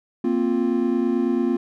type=chord; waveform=triangle; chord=Bb suspended second; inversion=none; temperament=just; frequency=233.1 / 262.2 / 349.6 Hz; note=Bb3 / C4 / F4; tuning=0 / +4 / +2 cents; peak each=-21 dBFS; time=0.24-1.57 s; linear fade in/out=5 ms; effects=none